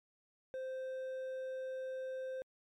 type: tone with hard clipping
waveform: triangle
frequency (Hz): 521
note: C5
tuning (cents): -7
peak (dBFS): -40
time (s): 0.54-2.42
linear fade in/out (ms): 0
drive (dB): 7
effects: MP3 96 kbps